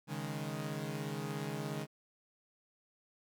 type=chord; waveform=sawtooth; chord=C# suspended second; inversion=none; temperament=equal; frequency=138.59 / 155.56 / 207.7 Hz; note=C#3 / D#3 / G#3; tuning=0 / 0 / 0 cents; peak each=-38 / -37 / -39 dBFS; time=0.07-1.87 s; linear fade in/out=50 ms; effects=none